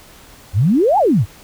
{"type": "exponential two-way sweep", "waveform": "sine", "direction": "up then down", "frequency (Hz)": [82.5, 877, 82.5], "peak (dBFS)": -10, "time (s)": [0.53, 1.26], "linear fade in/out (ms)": 50, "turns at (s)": 0.98, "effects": ["pink hiss -43 dBFS RMS until 1.43 s"]}